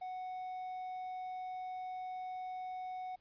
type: tone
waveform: triangle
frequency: 740 Hz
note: F#5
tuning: in tune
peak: -38 dBFS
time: 0.01-3.16 s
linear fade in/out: 10 ms
effects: pink hiss -75 dBFS RMS until 3.2 s + resampled to 11025 Hz